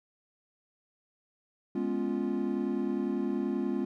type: chord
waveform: triangle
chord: C# dominant seventh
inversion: second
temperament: equal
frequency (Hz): 207.7 / 246.9 / 277.2 / 349.2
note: G#3 / B3 / C#4 / E#4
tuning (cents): 0 / 0 / 0 / 0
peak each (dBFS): -32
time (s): 1.75-3.85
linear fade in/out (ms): 5
effects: none